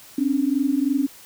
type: tone pair together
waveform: sine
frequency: 265.2 / 288.3 Hz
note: C4 / D4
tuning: +23 / -32 cents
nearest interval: minor second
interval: 145 cents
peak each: -21 dBFS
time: 0.18-1.07 s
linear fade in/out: 5 ms
effects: white hiss -46 dBFS RMS until 1.25 s